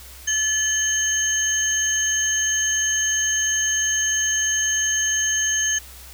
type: tone cluster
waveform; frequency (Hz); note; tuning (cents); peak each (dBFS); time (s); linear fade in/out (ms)
sine; 1733 / 3050 / 6410; A6 / G7 / G8; -27 / -48 / +38; -25 / -28 / -20; 0.27-5.79; 10
effects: added 64 Hz sine -43 dBFS peak until 6.13 s + white hiss -43 dBFS RMS until 6.13 s

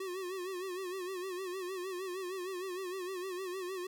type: tone with vibrato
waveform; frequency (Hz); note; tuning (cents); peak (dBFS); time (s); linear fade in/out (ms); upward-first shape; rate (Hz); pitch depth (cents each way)
square; 370; F#4; 0; -38; 0-3.87; 5; sine; 6.5; 84
effects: none

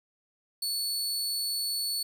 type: tone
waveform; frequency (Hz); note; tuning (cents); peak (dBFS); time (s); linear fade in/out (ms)
sawtooth; 4435; C#8; 0; -26; 0.62-2.03; 5
effects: none

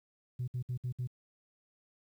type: tone bursts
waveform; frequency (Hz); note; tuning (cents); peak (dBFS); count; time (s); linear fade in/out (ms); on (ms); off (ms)
sine; 124.9; B2; +20; -31; 5; 0.39-1.074; 10; 88; 61
effects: tanh soft clip ceiling -30 dBFS + 11-bit

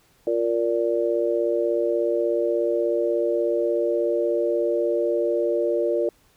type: chord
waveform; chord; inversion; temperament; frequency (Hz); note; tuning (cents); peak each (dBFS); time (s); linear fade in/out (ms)
sine; Bb major; second; just; 349.6 / 466.2 / 582.7; F4 / Bb4 / D5; +2 / 0 / -14; -24; 0.27-6.09; 2
effects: pink hiss -60 dBFS RMS until 6.36 s

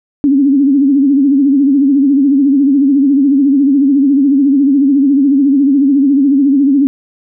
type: tone with vibrato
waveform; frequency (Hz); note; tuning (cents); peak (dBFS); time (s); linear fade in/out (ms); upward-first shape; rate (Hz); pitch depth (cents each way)
sine; 277.2; C#4; 0; -6; 0.24-6.87; 0; sine; 14; 96
effects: none

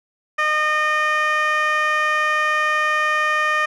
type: tone with band-pass filter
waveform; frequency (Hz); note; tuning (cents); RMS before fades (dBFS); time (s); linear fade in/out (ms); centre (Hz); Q
15% pulse; 611; D#5; -32; -19; 0.38-3.66; 10; 1600; 1.6
effects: none

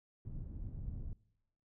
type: low-pass noise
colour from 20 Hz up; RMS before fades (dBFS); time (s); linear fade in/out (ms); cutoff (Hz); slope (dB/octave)
pink; -43; 0.25-1.13; 2; 140; 12
effects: noise-tail reverb RT60 0.9 s tail -23 dB re dry

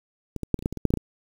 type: clicks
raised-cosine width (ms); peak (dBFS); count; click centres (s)
3; -18 / -17 / -7 / -24 / -23 / -10 / -19 / -20 / -6 / -14 / -6 / -16; 12; 0.363 / 0.433 / 0.543 / 0.591 / 0.625 / 0.659 / 0.726 / 0.773 / 0.853 / 0.905 / 0.939 / 0.973
effects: 7-bit

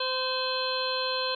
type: harmonic tone with a mistuned harmonic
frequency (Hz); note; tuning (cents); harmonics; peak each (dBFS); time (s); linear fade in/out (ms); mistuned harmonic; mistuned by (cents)
516; C5; -24; 1 / 2 / 3 / 5 / 6 / 7 / 8; -32 / -33 / -37 / -37 / -37 / -38 / -32; 0-1.35; 5; 7; -91
effects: none

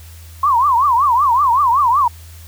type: tone with vibrato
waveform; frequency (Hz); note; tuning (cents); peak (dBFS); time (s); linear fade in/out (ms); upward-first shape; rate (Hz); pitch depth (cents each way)
sine; 1046.5; C6; 0; -10; 0.43-2.08; 5; triangle; 5.3; 260
effects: added 82 Hz sine -35 dBFS peak until 2.47 s + white hiss -44 dBFS RMS until 2.47 s

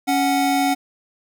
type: tone pair together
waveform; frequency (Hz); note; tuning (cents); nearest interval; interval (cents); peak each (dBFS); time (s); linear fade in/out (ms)
square; 277.7 / 740; C#4 / F#5; +3 / 0; octave + perfect fourth; 1697; -20; 0.07-0.75; 20
effects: none

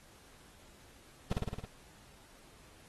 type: noise with echo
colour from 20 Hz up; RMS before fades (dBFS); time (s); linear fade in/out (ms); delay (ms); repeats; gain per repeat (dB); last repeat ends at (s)
brown; -28; 1.31-1.33; 5; 54; 6; -2; 1.654
effects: pink hiss -60 dBFS RMS until 2.88 s + AAC 32 kbps

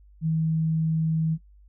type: tone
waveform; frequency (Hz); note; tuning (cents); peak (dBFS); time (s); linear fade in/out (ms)
sine; 160; D#3; +49; -21; 0.21-1.38; 50
effects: noise-tail reverb RT60 0.1 s tail -18 dB re dry + added 50 Hz sine -50 dBFS peak until 1.68 s

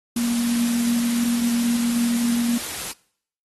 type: tone in noise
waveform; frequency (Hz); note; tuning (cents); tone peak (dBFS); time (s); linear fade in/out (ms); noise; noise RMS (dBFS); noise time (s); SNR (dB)
sine; 236.4; A#3; +24; -19; 0.16-2.58; 5; white; -30; 0.16-2.92; +8
effects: noise-tail reverb RT60 0.6 s tail -22 dB re dry + AAC 32 kbps

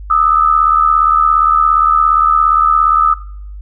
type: tone pair together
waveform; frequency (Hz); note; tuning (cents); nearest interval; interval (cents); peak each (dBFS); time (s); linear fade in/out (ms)
sine; 1222.7 / 1300; D#6 / E6; -31 / -24; minor second; 107; -11; 0.1-3.14; 5
effects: noise-tail reverb RT60 0.6 s tail -17 dB re dry + added 50 Hz sine -26 dBFS peak until 3.61 s

